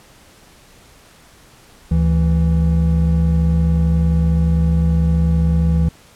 triangle tone pair together, 73.42 / 164.82 Hz, D2 / E3, 0 / 0 cents, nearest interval octave + major second, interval 1400 cents, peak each -13 dBFS, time 1.91-5.89 s, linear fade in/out 5 ms, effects pink hiss -47 dBFS RMS until 6.15 s + low-pass 12000 Hz 12 dB/octave

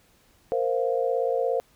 sine chord, Bb suspended second, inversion none, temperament equal, 466.2 / 523.3 / 698.5 Hz, Bb4 / C5 / F5, 0 / 0 / 0 cents, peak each -26 / -25 / -30 dBFS, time 0.52-1.6 s, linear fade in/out 0 ms, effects pink hiss -61 dBFS RMS until 1.75 s

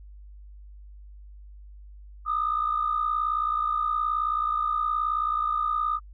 sine tone pair together, 1212 / 1270.9 Hz, D#6 / D#6, -46 / +36 cents, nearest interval minor second, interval 82 cents, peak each -24 / -28 dBFS, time 2.25-6 s, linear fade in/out 50 ms, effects tanh soft clip ceiling -16 dBFS + added 50 Hz sine -43 dBFS peak until 6.13 s

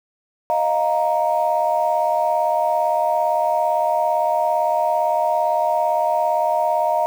sine chord, Eb suspended second, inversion none, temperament just, 622.3 / 700 / 933.4 Hz, Eb5 / F5 / Bb5, 0 / +4 / +2 cents, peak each -20 dBFS, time 0.5-7.06 s, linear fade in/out 0 ms, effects tanh soft clip ceiling -7 dBFS + 7-bit

